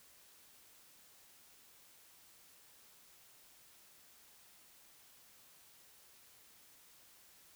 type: silence
effects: white hiss -63 dBFS RMS until 7.55 s